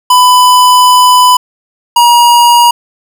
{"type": "tone pair in turn", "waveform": "square", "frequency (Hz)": [998, 953.5], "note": ["B5", "A#5"], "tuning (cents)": [18, 39], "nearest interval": "minor second", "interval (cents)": 79, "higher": "first", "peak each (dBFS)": -3, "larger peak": "neither", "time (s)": [[0.1, 1.37], [1.96, 2.71]], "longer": "first", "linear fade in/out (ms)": 5, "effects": []}